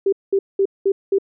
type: tone bursts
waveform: sine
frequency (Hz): 392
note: G4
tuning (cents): 0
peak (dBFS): -13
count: 5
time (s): 0.06-1.185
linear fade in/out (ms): 5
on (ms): 65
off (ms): 200
effects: none